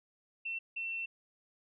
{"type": "tone bursts at uneven times", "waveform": "sine", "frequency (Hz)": 2697, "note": "E7", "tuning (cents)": 39, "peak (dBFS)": -35, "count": 2, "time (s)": [[0.45, 0.59], [0.76, 1.06]], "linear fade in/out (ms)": 10, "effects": []}